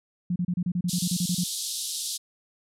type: tone bursts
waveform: sine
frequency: 177.4 Hz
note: F3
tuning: 27 cents sharp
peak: -23 dBFS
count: 13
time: 0.3-1.439 s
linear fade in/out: 5 ms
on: 59 ms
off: 31 ms
type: band-pass noise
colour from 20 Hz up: pink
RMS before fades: -32 dBFS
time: 0.88-2.18 s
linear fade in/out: 20 ms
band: 3500 to 12000 Hz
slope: 48 dB/octave
effects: none